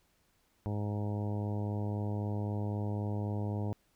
harmonic tone, 103.83 Hz, G#2, in tune, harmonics 1 / 2 / 3 / 4 / 5 / 6 / 7 / 8 / 9, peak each -33 / -39 / -43 / -45 / -47 / -49 / -50 / -51 / -52 dBFS, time 0.66-3.73 s, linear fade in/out 0 ms, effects pink hiss -72 dBFS RMS until 3.95 s

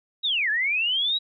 sine linear two-way sweep, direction down then up, 3900 to 1661.2 to 3900 Hz, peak -21 dBFS, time 0.23-1.19 s, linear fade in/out 20 ms, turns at 0.5 s, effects none

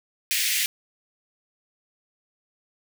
pink high-pass noise, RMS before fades -24 dBFS, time 0.31-0.66 s, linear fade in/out 0 ms, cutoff 1900 Hz, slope 48 dB/octave, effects none

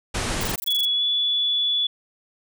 pink low-pass noise, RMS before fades -26 dBFS, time 0.14-0.56 s, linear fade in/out 10 ms, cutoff 10000 Hz, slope 48 dB/octave
violet noise bursts, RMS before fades -30 dBFS, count 11, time 0.41-0.852 s, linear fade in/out 2 ms, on 22 ms, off 20 ms
sine tone with pitch glide, 3385 to 3432 Hz, G#7 to A7, +32 to -44 cents, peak -19 dBFS, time 0.67-1.87 s, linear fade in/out 5 ms, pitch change +24 cents, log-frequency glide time 0.94-1.03 s
effects none

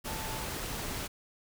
sine tone in noise, 880 Hz, A5, in tune, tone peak -43 dBFS, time 0.06-0.48 s, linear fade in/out 20 ms, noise pink, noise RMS -37 dBFS, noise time 0.04-1.08 s, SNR -9 dB, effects none

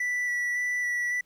triangle tone with vibrato, 1961 Hz, B6, 13 cents flat, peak -24 dBFS, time 0-1.21 s, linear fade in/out 5 ms, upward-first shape square, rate 1.8 Hz, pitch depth 10 cents each way, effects pink hiss -68 dBFS RMS until 1.25 s

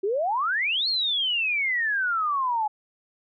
sine exponential two-way sweep, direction up then down, 371.1 to 4374 to 832 Hz, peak -22 dBFS, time 0.03-2.68 s, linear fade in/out 10 ms, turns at 0.88 s, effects none

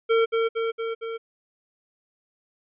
square tone with echo, 454.5 Hz, A#4, 44 cents flat, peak -18 dBFS, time 0.09-0.26 s, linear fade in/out 20 ms, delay 230 ms, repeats 4, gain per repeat -3 dB, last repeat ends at 1.18 s, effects resampled to 8000 Hz

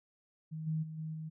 sine tone with level steps, 157.7 Hz, D#3, 24 cents sharp, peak -38 / -31 / -41 / -37 / -39 dBFS, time 0.51-1.3 s, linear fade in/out 20 ms, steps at 0.66 / 0.82 / 0.97 / 1.13 s, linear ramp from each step 20 ms, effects none

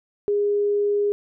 sine tone, 410 Hz, G#4, 22 cents flat, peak -18 dBFS, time 0.28-1.12 s, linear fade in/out 0 ms, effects none

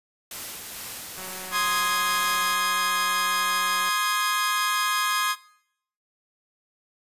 white noise with tremolo, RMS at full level -35 dBFS, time 0.31-2.54 s, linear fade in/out 2 ms, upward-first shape sine, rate 2.2 Hz, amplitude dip 25%
click train, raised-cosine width 0.5 ms, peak -26 dBFS, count 505, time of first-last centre 1.18-3.89 s, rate 186 Hz
sawtooth chord, Ab major, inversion first, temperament equal, 1046.5 / 1244.5 / 1661.2 Hz, C6 / Eb6 / Ab6, 0 / 0 / 0 cents, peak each -23 dBFS, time 1.51-5.36 s, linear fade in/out 50 ms
effects noise-tail reverb RT60 0.7 s tail -20 dB re dry + resampled to 32000 Hz

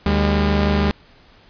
sawtooth tone pair together, 76 / 201.8 Hz, D#2 / G#3, -40 / -49 cents, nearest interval octave + perfect fourth, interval 1691 cents, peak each -14 dBFS, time 0.06-0.91 s, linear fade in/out 0 ms, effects pink hiss -50 dBFS RMS until 1.49 s + resampled to 11025 Hz

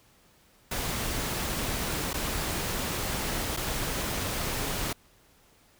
pink noise with dropouts, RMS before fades -31 dBFS, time 0.71-4.93 s, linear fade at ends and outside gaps 5 ms, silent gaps 2.132-2.14 / 3.566-3.571 s, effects pink hiss -61 dBFS RMS until 5.79 s

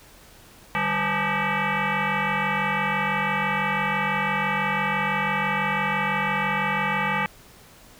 sine tone with frequency modulation, 545 Hz, C#5, 29 cents flat, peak -21 dBFS, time 0.75-7.26 s, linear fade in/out 0 ms, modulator 348 Hz, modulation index 5.8, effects pink hiss -50 dBFS RMS until 7.99 s

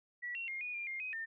sine tone with pitch steps, 1942 / 2734 / 2128 / 2461 / 2400 / 2120 / 2516 / 1808 Hz, B6 / F7 / C7 / D#7 / D7 / C7 / D#7 / A6, -30 / -37 / +29 / -20 / +37 / +22 / +19 / +47 cents, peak -38 dBFS, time 0.22-1.26 s, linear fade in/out 20 ms, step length 130 ms, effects none

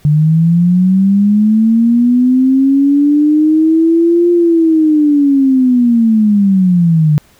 sine linear two-way sweep, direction up then down, 146.83 to 349.2 to 146.83 Hz, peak -6 dBFS, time 0.05-7.18 s, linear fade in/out 0 ms, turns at 4.31 s, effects pink hiss -48 dBFS RMS until 7.39 s

